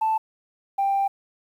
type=tone pair in turn; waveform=sine; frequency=880 / 789.1 Hz; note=A5 / G5; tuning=0 / +11 cents; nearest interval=major second; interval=189 cents; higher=first; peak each=-18 / -18 dBFS; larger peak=neither; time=0.01-0.18 / 0.78-1.08 s; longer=second; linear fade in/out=10 ms; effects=tanh soft clip ceiling -16 dBFS + 9-bit